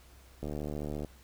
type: click train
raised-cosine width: 2 ms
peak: -24 dBFS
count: 47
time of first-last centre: 0.43-1.047 s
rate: 74.5 Hz
effects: added 64 Hz sine -56 dBFS peak until 1.23 s + pink hiss -60 dBFS RMS until 1.23 s